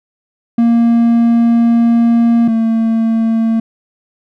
triangle tone pair in turn, 233.1 / 225.7 Hz, A#3 / A3, 0 / +44 cents, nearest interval minor second, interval 56 cents, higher first, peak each -5 / -8 dBFS, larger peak first, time 0.58-2.48 / 2.48-3.6 s, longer first, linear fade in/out 5 ms, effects none

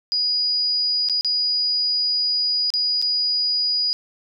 sine tone with dropouts, 4910 Hz, D#8, 24 cents flat, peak -18 dBFS, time 0.12-3.93 s, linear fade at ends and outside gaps 0 ms, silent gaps 1.087-1.097 / 1.21-1.247 / 2.703-2.738 / 3.016-3.024 s, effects none

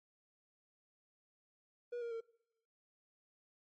triangle tone with pitch steps, 482.3 / 469.1 / 456.3 Hz, B4 / A#4 / A#4, -41 / +11 / -37 cents, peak -37 dBFS, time 1.92-2.208 s, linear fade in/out 10 ms, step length 96 ms, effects noise-tail reverb RT60 0.9 s tail -24 dB re dry + MP3 32 kbps

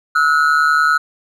triangle ring-modulated tone, 1378 Hz, F6, 24 cents flat, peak -6 dBFS, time 0.15-0.98 s, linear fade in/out 10 ms, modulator 75.1 Hz, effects none

